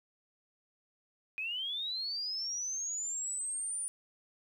sine linear sweep, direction up, 2472 to 9450 Hz, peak -34 dBFS, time 1.38-3.88 s, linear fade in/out 0 ms, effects 11-bit

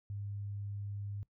sine tone, 101.3 Hz, G#2, 43 cents flat, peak -38 dBFS, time 0.1-1.23 s, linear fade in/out 0 ms, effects noise-tail reverb RT60 0.1 s tail -20 dB re dry

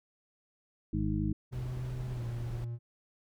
harmonic tone, 51.91 Hz, G#1, in tune, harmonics 1 / 2 / 3 / 4 / 6, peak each -35 / -35 / -35 / -35 / -35 dBFS, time 0.93-1.33 s, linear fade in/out 5 ms
triangle tone with pitch glide, 125.8 to 118.06 Hz, B2 to A#2, +32 to +22 cents, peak -33 dBFS, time 1.51-2.79 s, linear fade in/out 50 ms, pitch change -110 cents, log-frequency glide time 2.12-2.22 s
brown noise, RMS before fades -43 dBFS, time 1.52-2.65 s, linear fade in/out 10 ms
effects none

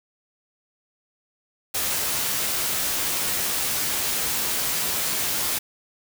white noise with comb filter, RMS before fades -25 dBFS, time 1.74-5.59 s, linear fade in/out 10 ms, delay 14 ms, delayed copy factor +0.5, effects none

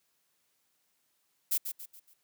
violet noise with echo, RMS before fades -28 dBFS, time 1.51-1.58 s, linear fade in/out 10 ms, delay 140 ms, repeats 4, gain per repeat -8 dB, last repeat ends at 2.14 s, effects white hiss -75 dBFS RMS until 2.23 s + high-pass 100 Hz 12 dB/octave

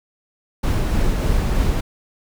brown noise with tremolo, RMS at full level -17 dBFS, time 0.63-1.81 s, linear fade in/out 10 ms, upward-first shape triangle, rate 3.3 Hz, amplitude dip 25%, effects none

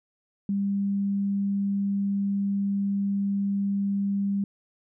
sine tone, 199.1 Hz, G3, 27 cents sharp, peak -23 dBFS, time 0.49-4.44 s, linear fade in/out 2 ms, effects none

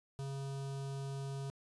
square tone with notch filter, 137.3 Hz, C#3, 16 cents flat, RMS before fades -41 dBFS, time 0.19-1.5 s, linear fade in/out 0 ms, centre 2000 Hz, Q 1.2, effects resampled to 24000 Hz

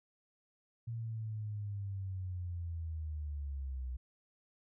sine linear sweep, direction down, 116.54 to 61.74 Hz, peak -37 dBFS, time 0.87-3.97 s, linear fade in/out 10 ms, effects none

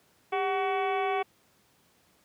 harmonic tone with a mistuned harmonic, 376.2 Hz, F#4, 29 cents sharp, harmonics 1 / 2 / 3 / 4 / 5 / 6 / 7 / 8 / 9, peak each -30 / -29 / -35 / -42 / -44 / -37 / -44 / -50 / -48 dBFS, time 0.32-1.23 s, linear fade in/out 10 ms, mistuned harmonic 1, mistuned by +97 cents, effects pink hiss -65 dBFS RMS until 2.24 s + high-pass 100 Hz 12 dB/octave

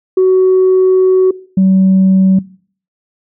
sine tone pair in turn, 373.7 / 189.9 Hz, F#4 / F#3, +17 / +45 cents, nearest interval octave, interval 1172 cents, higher first, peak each -4 dBFS, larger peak neither, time 0.17-1.31 / 1.57-2.39 s, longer first, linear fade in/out 5 ms, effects noise-tail reverb RT60 0.5 s tail -21 dB re dry + tanh soft clip ceiling -3 dBFS

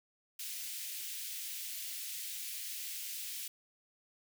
white high-pass noise, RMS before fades -42 dBFS, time 0.39-3.48 s, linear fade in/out 5 ms, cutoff 2200 Hz, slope 24 dB/octave, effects none

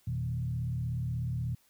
sine tone with frequency modulation, 122.1 Hz, B2, 19 cents flat, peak -30 dBFS, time 0.07-1.55 s, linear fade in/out 5 ms, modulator 36.5 Hz, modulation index 0.9, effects white hiss -67 dBFS RMS until 1.69 s

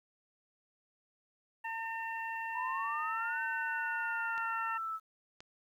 harmonic tone, 906 Hz, A#5, 50 cents flat, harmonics 1 / 2 / 3, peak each -39 / -40 / -45 dBFS, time 1.64-4.78 s, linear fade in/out 10 ms
sine exponential two-way sweep, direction up then down, 951 to 1532 to 1305 Hz, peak -35 dBFS, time 2.53-5 s, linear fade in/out 50 ms, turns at 3.42 s
clicks, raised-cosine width 0.2 ms, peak -32 dBFS, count 2, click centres 4.379 / 5.405 s
effects 11-bit

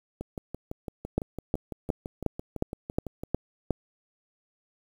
two click trains, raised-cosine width 2 ms, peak -21 / -11 dBFS, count 19 / 8, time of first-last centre 0.21-3.235 / 1.18-3.707 s, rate 5.95 / 2.77 Hz, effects 8-bit

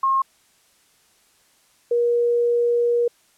sine tone pair in turn, 1074 / 476.3 Hz, C6 / A#4, +45 / +37 cents, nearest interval octave + major second, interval 1408 cents, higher first, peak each -16 dBFS, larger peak neither, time 0.03-0.22 / 1.91-3.08 s, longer second, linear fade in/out 5 ms, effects white hiss -59 dBFS RMS until 3.37 s + low-pass 11000 Hz 12 dB/octave

